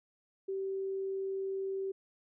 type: tone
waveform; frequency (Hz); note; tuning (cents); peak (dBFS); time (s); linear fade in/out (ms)
sine; 386.6; G4; -24; -33; 0.48-1.92; 10
effects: none